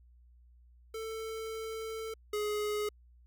square tone pair in turn, 444.3 / 419.4 Hz, A4 / G#4, +17 / +17 cents, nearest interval minor second, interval 100 cents, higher first, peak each -38 / -32 dBFS, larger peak second, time 0.94-2.14 / 2.33-2.89 s, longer first, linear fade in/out 5 ms, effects added 60 Hz sine -57 dBFS peak until 3.26 s

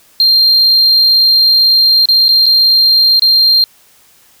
sine tone with dropouts, 4186 Hz, C8, in tune, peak -3 dBFS, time 0.2-3.64 s, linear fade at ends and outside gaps 1 ms, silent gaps 2.056-2.087 / 2.283-2.29 / 2.458-2.464 / 3.195-3.221 s, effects tanh soft clip ceiling -4 dBFS + white hiss -47 dBFS RMS until 4.4 s

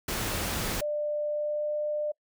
pink noise, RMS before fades -31 dBFS, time 0.08-0.81 s, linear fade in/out 5 ms
sine tone with pitch glide, 595 to 598.8 Hz, D5 to D5, +22 to +33 cents, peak -27 dBFS, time 0.81-2.12 s, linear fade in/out 10 ms, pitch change +11 cents, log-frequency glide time 1.26-1.74 s
effects noise-tail reverb RT60 0.1 s tail -25 dB re dry

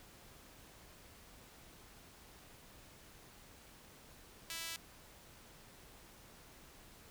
sawtooth tone with high-pass filter, 329.6 Hz, E4, in tune, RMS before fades -44 dBFS, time 4.5-4.76 s, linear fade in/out 0 ms, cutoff 2600 Hz, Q 0.76, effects pink hiss -59 dBFS RMS until 7.1 s

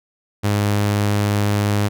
sawtooth tone, 102.9 Hz, G#2, 16 cents flat, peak -12 dBFS, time 0.43-1.89 s, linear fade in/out 20 ms, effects none

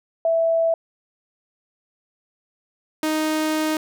sine / sawtooth tone pair in turn, 659.3 / 311.1 Hz, E5 / D#4, 0 / 0 cents, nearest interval octave + minor second, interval 1300 cents, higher first, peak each -16 dBFS, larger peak neither, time 0.25-0.74 / 3.03-3.77 s, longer second, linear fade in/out 2 ms, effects none

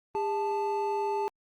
triangle tone pair together, 404.2 / 876 Hz, G#4 / A5, -47 / -8 cents, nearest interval octave + minor second, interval 1339 cents, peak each -28 dBFS, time 0.15-1.28 s, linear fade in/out 0 ms, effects Opus 32 kbps

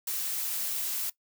blue noise, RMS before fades -32 dBFS, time 0.07-1.1 s, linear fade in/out 5 ms, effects noise-tail reverb RT60 0.1 s tail -19 dB re dry

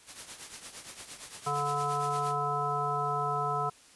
white noise with tremolo, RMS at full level -41 dBFS, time 0.06-2.36 s, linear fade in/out 50 ms, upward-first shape triangle, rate 8.7 Hz, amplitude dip 75%
harmonic tone, 144.7 Hz, D3, 25 cents flat, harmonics 1 / 3 / 5 / 7 / 9, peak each -37 / -37 / -34 / -34 / -32 dBFS, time 1.46-3.7 s, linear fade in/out 10 ms
effects white hiss -57 dBFS RMS until 3.95 s + resampled to 24000 Hz

